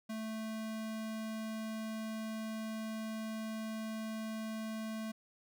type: tone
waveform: square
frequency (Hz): 220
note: A3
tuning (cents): 0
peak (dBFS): -39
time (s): 0.09-5.12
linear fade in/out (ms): 10
effects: none